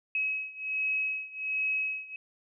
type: beating tone pair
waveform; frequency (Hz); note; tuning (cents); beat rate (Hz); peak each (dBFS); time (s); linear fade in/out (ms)
sine; 2557 / 2558.3; D#7 / D#7; +47 / +48; 1.3; -31 / -33; 0.15-2.16; 2
effects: none